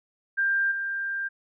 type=tone with level steps; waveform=sine; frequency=1590 Hz; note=G6; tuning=24 cents sharp; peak=-21 / -27 dBFS; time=0.37-1.29 s; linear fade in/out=20 ms; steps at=0.71 s; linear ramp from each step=10 ms; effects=none